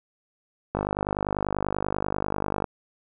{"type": "click train", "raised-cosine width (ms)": 1, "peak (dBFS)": -11, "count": 96, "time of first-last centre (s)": [0.75, 2.642], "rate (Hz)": 50.2, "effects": []}